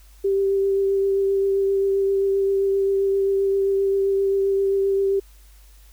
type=tone with vibrato; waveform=sine; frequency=392 Hz; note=G4; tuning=in tune; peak=-17 dBFS; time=0.24-5.2 s; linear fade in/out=10 ms; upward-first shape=triangle; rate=7.6 Hz; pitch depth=15 cents each way; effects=added 50 Hz sine -46 dBFS peak until 5.92 s + white hiss -56 dBFS RMS until 5.92 s